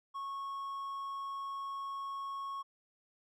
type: tone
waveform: triangle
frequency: 1100 Hz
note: C#6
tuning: 14 cents flat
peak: -36 dBFS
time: 0.14-2.63 s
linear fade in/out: 20 ms
effects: none